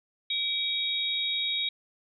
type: tone cluster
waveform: sine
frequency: 2315 / 3321 / 3768 Hz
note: D7 / G#7 / A#7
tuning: -25 / -1 / +18 cents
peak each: -35 / -33 / -28 dBFS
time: 0.3-1.69 s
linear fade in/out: 5 ms
effects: none

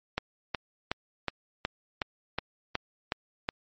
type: click train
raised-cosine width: 0.3 ms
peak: -12 dBFS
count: 10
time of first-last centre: 0.18-3.489 s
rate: 2.72 Hz
effects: MP3 32 kbps

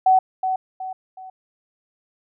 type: tone with echo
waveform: sine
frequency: 752 Hz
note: F#5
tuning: 28 cents sharp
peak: -11 dBFS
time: 0.06-0.19 s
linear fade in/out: 5 ms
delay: 370 ms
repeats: 3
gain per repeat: -8 dB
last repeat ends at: 1.3 s
effects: none

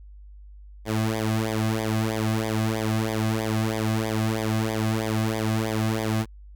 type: tone with flanger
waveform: sawtooth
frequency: 110 Hz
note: A2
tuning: in tune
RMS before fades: -25 dBFS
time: 0.85-6.26 s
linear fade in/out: 50 ms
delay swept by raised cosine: 0.71 to 2.21 ms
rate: 3.1 Hz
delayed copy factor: -1
effects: added 50 Hz sine -42 dBFS peak until 6.55 s

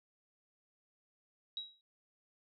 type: tone with exponential decay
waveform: sine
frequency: 3851 Hz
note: B7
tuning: 44 cents flat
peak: -35 dBFS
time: 1.57-1.81 s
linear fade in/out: 1 ms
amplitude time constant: 51 ms
effects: none

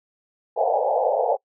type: band-pass noise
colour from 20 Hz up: white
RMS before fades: -21 dBFS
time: 0.56-1.37 s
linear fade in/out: 20 ms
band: 450 to 850 Hz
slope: 96 dB/octave
effects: noise-tail reverb RT60 0.1 s tail -25 dB re dry

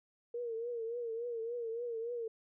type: tone with vibrato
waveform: sine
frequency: 466.2 Hz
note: A#4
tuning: in tune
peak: -36 dBFS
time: 0.34-2.28 s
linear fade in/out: 5 ms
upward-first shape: triangle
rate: 3.5 Hz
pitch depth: 86 cents each way
effects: none

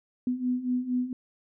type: beating tone pair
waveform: sine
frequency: 247.1 / 251.4 Hz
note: B3 / B3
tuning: +1 / +31 cents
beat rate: 4.3 Hz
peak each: -31 / -27 dBFS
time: 0.27-1.13 s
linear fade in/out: 2 ms
effects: none

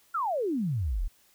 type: exponential sweep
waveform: sine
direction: down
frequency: 1433 to 32.56 Hz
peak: -26 dBFS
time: 0.14-1.08 s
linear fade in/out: 10 ms
effects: white hiss -63 dBFS RMS until 1.34 s

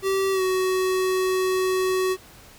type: tone with pitch glide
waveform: square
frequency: 386.8 to 373.6 Hz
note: G4 to F#4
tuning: -23 to +17 cents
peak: -21 dBFS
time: 0.02-2.17 s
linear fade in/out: 50 ms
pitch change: -60 cents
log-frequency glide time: 0.32-0.42 s
effects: pink hiss -48 dBFS RMS until 2.58 s

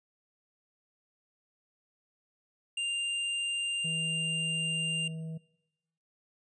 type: tone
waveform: square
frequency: 2794 Hz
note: F7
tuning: in tune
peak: -31 dBFS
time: 2.77-5.08 s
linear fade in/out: 5 ms
type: harmonic tone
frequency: 160.9 Hz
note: E3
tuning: 42 cents flat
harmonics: 1 / 3 / 4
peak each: -36 / -52 / -57 dBFS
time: 3.84-5.38 s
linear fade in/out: 10 ms
effects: noise-tail reverb RT60 1.0 s tail -23 dB re dry + resampled to 22050 Hz

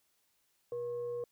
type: tone with frequency modulation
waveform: sine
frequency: 480.7 Hz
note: B4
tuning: 47 cents flat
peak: -35 dBFS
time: 0.72-1.24 s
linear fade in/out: 2 ms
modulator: 602 Hz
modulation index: 0.21
effects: white hiss -75 dBFS RMS until 1.31 s

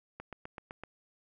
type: click train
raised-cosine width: 0.5 ms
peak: -27 dBFS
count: 6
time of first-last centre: 0.2-0.836 s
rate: 7.86 Hz
effects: none

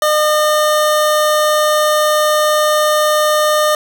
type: tone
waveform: 25% pulse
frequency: 607 Hz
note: D#5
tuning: 43 cents flat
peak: -7 dBFS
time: 0.02-3.75 s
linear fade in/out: 2 ms
effects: none

